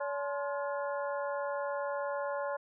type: harmonic tone with a mistuned harmonic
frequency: 284.4 Hz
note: C#4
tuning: 45 cents sharp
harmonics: 2 / 3 / 4 / 5 / 6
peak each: -34 / -41 / -40 / -43 / -48 dBFS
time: 0-2.57 s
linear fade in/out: 10 ms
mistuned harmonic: 4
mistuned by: -140 cents
effects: none